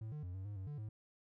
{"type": "tone with pitch steps", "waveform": "triangle", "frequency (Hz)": [110.1, 150.7, 89.5, 95, 103.1, 95.1, 147, 107.5], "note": ["A2", "D3", "F2", "F#2", "G#2", "F#2", "D3", "A2"], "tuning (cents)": [2, 45, 43, 46, -12, 48, 2, -40], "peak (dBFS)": -40, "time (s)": [0.01, 0.89], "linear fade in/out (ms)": 5, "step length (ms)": 110, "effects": []}